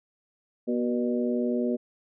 harmonic tone with a mistuned harmonic, 121 Hz, B2, 35 cents flat, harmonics 2 / 3 / 4 / 5, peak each -26 / -30 / -32 / -34 dBFS, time 0.67-1.77 s, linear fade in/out 20 ms, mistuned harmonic 3, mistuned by +49 cents, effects none

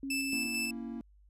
sine tone, 272.9 Hz, C#4, 27 cents flat, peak -35 dBFS, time 0.03-0.46 s, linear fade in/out 2 ms
sawtooth tone with tremolo, 2637 Hz, E7, in tune, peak -28 dBFS, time 0.1-0.71 s, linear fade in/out 5 ms, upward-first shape square, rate 4.5 Hz, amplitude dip 30%
triangle chord, A# diminished, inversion none, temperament equal, 233.1 / 277.2 / 329.6 Hz, A#3 / C#4 / E4, 0 / 0 / 0 cents, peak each -37 / -42 / -43 dBFS, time 0.33-1.01 s, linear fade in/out 0 ms
effects added 50 Hz sine -58 dBFS peak until 1.29 s + resampled to 32000 Hz

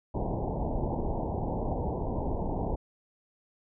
pink low-pass noise, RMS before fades -31 dBFS, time 0.14-2.76 s, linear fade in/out 10 ms, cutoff 950 Hz, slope 96 dB/octave, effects none

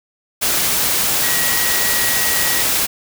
sine tone in noise, 1910 Hz, A#6, 42 cents sharp, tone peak -23 dBFS, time 1.22-2.63 s, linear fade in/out 20 ms, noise white, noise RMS -17 dBFS, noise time 0.41-2.87 s, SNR -9 dB, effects none

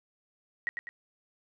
sine tone with echo, 1900 Hz, A#6, 33 cents sharp, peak -27 dBFS, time 0.67-0.69 s, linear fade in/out 0 ms, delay 100 ms, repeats 2, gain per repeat -6 dB, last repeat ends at 0.89 s, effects none

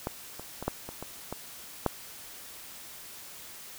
clicks, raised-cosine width 1 ms, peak -16 / -26 / -22 / -13 / -24 / -23 / -20 / -10 dBFS, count 8, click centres 0.071 / 0.396 / 0.626 / 0.68 / 0.89 / 1.026 / 1.326 / 1.863 s, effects white hiss -46 dBFS RMS until 3.78 s

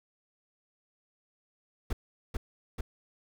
brown noise with echo, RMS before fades -29 dBFS, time 1.9-1.93 s, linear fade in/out 5 ms, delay 440 ms, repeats 2, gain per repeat -2 dB, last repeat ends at 2.81 s, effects none

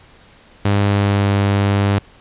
sawtooth tone with pitch glide, 101.2 to 99.98 Hz, G#2 to G2, -44 to +35 cents, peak -9 dBFS, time 0.65-1.99 s, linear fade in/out 5 ms, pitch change -21 cents, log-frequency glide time 0.85-1.28 s, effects pink hiss -47 dBFS RMS until 2.2 s + resampled to 8000 Hz

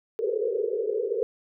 white band-pass noise, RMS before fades -27 dBFS, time 0.19-1.23 s, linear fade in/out 0 ms, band 400 to 490 Hz, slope 96 dB/octave, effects none

